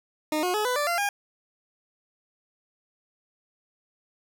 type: tone with pitch steps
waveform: 20% pulse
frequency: 307 / 360.9 / 424.2 / 498.7 / 586.3 / 689.2 / 810.2 Hz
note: D#4 / F#4 / G#4 / B4 / D5 / F5 / G#5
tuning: -23 / -43 / +37 / +17 / -3 / -23 / -43 cents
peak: -19 dBFS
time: 0.32-1.09 s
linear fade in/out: 2 ms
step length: 110 ms
effects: none